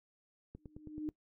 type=click train; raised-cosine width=3 ms; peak=-35 dBFS; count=6; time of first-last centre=0.55-1.088 s; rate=9.29 Hz
type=tone with exponential growth; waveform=sine; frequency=305 Hz; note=D#4; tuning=34 cents flat; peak=-33 dBFS; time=0.58-1.09 s; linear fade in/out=0 ms; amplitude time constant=110 ms
effects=noise-tail reverb RT60 0.1 s tail -21 dB re dry